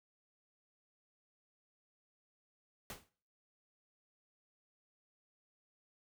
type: noise with exponential decay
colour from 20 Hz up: pink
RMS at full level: -42 dBFS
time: 2.9-3.09 s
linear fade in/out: 1 ms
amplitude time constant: 40 ms
effects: noise-tail reverb RT60 0.5 s tail -21 dB re dry